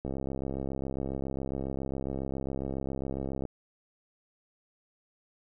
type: click train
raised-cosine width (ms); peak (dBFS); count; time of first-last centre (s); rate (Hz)
2; -21; 230; 0.05-3.453; 67.3
effects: none